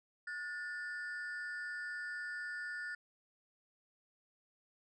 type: ring-modulated tone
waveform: triangle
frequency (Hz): 1608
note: G6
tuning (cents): +44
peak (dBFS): -35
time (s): 0.27-2.95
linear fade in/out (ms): 5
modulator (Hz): 162
effects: resampled to 22050 Hz